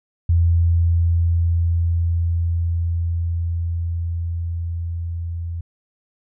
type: tone with level ramp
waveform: sine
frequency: 84.6 Hz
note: E2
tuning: 45 cents sharp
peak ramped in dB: -12 to -24 dBFS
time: 0.29-5.61 s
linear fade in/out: 5 ms
effects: none